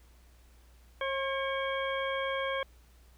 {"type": "harmonic tone with a mistuned harmonic", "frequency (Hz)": 540, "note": "C#5", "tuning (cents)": -45, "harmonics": [1, 2, 3, 4, 6], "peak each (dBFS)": [-33, -36, -38, -39, -41], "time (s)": [1.01, 2.63], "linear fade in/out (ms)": 2, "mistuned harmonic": 4, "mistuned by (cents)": 66, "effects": ["added 60 Hz sine -56 dBFS peak until 3.17 s", "pink hiss -65 dBFS RMS until 3.17 s"]}